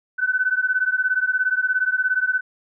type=beating tone pair; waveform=sine; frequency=1501 / 1518 Hz; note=F#6 / F#6; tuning=+24 / +44 cents; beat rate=17 Hz; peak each=-21 dBFS; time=0.18-2.41 s; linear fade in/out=20 ms; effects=none

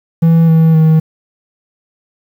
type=tone with pitch steps; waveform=triangle; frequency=164.81 / 161.7 / 158.65 Hz; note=E3 / E3 / D#3; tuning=0 / -33 / +34 cents; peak=-3 dBFS; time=0.22-1 s; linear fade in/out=10 ms; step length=260 ms; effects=7-bit

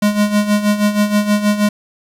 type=tone with tremolo; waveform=square; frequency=207.7 Hz; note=G#3; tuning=in tune; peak=-10 dBFS; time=0.02-1.69 s; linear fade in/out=5 ms; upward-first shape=sine; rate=6.3 Hz; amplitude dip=70%; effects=resampled to 32000 Hz + 7-bit

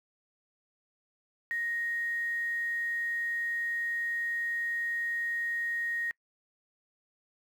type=tone with quantisation; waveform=sine; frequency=1870 Hz; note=A#6; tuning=5 cents sharp; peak=-30 dBFS; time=1.51-6.11 s; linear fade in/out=0 ms; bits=9; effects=noise-tail reverb RT60 0.1 s tail -26 dB re dry

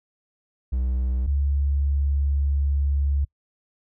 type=tone pair in turn; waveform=triangle / sine; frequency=63.3 / 70.4 Hz; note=B1 / C#2; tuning=+43 / +27 cents; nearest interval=major second; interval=184 cents; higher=second; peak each=-19 dBFS; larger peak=neither; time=0.72-1.27 / 1.27-3.25 s; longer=second; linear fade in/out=10 ms; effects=noise-tail reverb RT60 0.1 s tail -26 dB re dry

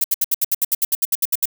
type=noise bursts; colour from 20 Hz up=violet; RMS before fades=-17 dBFS; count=15; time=0.01-1.456 s; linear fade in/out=5 ms; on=32 ms; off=69 ms; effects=none

